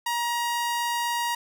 sawtooth tone, 948 Hz, A#5, 29 cents sharp, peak -21 dBFS, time 0.06-1.35 s, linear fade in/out 5 ms, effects none

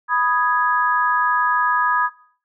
sine chord, G# minor, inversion first, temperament equal, 987.8 / 1244.5 / 1661.2 Hz, B5 / D#6 / G#6, 0 / 0 / 0 cents, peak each -20 dBFS, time 0.08-2.1 s, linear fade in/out 50 ms, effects noise-tail reverb RT60 0.5 s tail -18 dB re dry

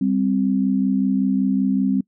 sine tone pair together, 196.52 / 261.8 Hz, G3 / C4, +5 / +1 cents, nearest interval perfect fourth, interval 496 cents, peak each -19 dBFS, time 0.01-2.01 s, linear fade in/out 5 ms, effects noise-tail reverb RT60 0.1 s tail -25 dB re dry

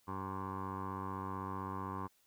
15% pulse tone with low-pass filter, 95.7 Hz, G2, 41 cents flat, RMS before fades -41 dBFS, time 0.07-2.08 s, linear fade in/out 20 ms, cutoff 1100 Hz, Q 8, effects white hiss -72 dBFS RMS until 2.26 s

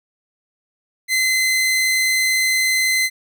sawtooth tone, 2053 Hz, C7, 33 cents flat, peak -12 dBFS, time 1.08-3.1 s, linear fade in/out 50 ms, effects none

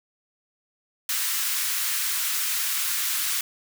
white high-pass noise, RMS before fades -26 dBFS, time 1.09-3.41 s, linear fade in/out 2 ms, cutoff 1200 Hz, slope 24 dB/octave, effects none

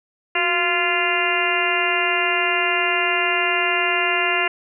harmonic tone with a mistuned harmonic, 347 Hz, F4, 11 cents flat, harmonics 1 / 2 / 3 / 4 / 5 / 6 / 7 / 8, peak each -27 / -26 / -27 / -27 / -26 / -24 / -27 / -23 dBFS, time 0.35-4.48 s, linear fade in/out 5 ms, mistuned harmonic 1, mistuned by +96 cents, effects none

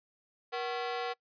sawtooth ring-modulated tone, 615 Hz, D#5, 20 cents flat, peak -26 dBFS, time 0.52-1.14 s, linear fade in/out 20 ms, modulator 138 Hz, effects noise-tail reverb RT60 0.1 s tail -25 dB re dry + resampled to 11025 Hz

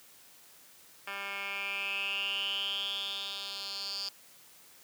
10% pulse tone with band-pass filter sweep, 198.3 Hz, G3, 20 cents sharp, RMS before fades -36 dBFS, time 1.07-4.09 s, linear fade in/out 5 ms, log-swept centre 2000 to 4700 Hz, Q 8.9, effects white hiss -57 dBFS RMS until 4.83 s + high-pass 100 Hz 12 dB/octave

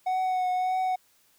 triangle tone with vibrato, 740 Hz, F#5, in tune, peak -22 dBFS, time 0.06-0.96 s, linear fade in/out 10 ms, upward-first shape triangle, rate 1.7 Hz, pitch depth 23 cents each way, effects white hiss -64 dBFS RMS until 1.38 s

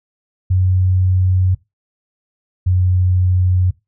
sine tone pair in turn, 92.5 / 91.33 Hz, F#2 / F#2, 0 / -22 cents, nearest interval unison, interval 22 cents, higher first, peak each -11 dBFS, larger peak neither, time 0.5-1.55 / 2.66-3.71 s, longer neither, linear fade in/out 10 ms, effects noise-tail reverb RT60 0.2 s tail -19 dB re dry

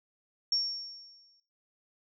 sine tone with exponential decay, 5500 Hz, F8, 27 cents flat, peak -24 dBFS, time 0.52-1.4 s, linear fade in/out 2 ms, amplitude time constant 190 ms, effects noise-tail reverb RT60 0.4 s tail -21 dB re dry

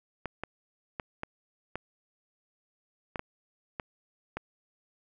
clicks, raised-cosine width 0.5 ms, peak -19 dBFS, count 9, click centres 0.257 / 0.436 / 0.998 / 1.234 / 1.756 / 3.158 / 3.194 / 3.798 / 4.37 s, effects none

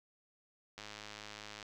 click train, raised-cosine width 0.2 ms, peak -29 dBFS, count 90, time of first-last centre 0.78-1.628 s, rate 105 Hz, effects none

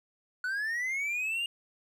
triangle linear sweep, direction up, 1461 to 2848 Hz, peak -28 dBFS, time 0.44-1.46 s, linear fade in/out 2 ms, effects none

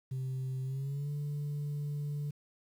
sine tone with pitch glide, 130.81 to 145.98 Hz, C3 to D3, 0 to -10 cents, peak -31 dBFS, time 0.11-2.31 s, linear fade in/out 10 ms, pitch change +190 cents, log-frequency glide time 0.63-1.1 s, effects tanh soft clip ceiling -32 dBFS + 10-bit

